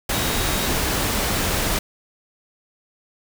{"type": "tone in noise", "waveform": "sine", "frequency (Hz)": 3779, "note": "A#7", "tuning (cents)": 23, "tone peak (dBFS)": -33, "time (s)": [0.13, 0.69], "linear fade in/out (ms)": 5, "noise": "pink", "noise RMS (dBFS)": -22, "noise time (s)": [0.09, 1.79], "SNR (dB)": -14, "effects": []}